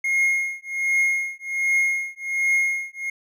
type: tone with tremolo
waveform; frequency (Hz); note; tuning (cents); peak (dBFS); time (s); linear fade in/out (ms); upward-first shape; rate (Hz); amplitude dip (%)
triangle; 2147; C7; +44; -14; 0.04-3.1; 5; triangle; 1.3; 100
effects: none